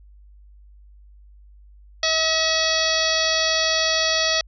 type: harmonic tone with a mistuned harmonic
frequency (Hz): 641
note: E5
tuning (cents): -49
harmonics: 1 / 2 / 3 / 4 / 5 / 6 / 7 / 8 / 9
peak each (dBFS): -25 / -30 / -26 / -29 / -26 / -30 / -24 / -29 / -28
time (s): 2.03-4.41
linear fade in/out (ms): 2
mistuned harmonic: 5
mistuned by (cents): +76
effects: added 50 Hz sine -45 dBFS peak until 4.47 s